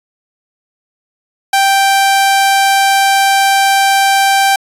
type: tone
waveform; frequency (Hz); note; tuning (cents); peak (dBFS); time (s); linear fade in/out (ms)
sawtooth; 784; G5; 0; -4; 1.53-4.56; 5
effects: resampled to 32000 Hz